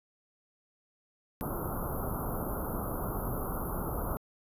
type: band-stop noise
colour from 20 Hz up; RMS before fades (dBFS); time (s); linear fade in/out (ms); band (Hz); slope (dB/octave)
pink; -34; 1.41-4.17; 0; 1400 to 11000; 96
effects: resampled to 32000 Hz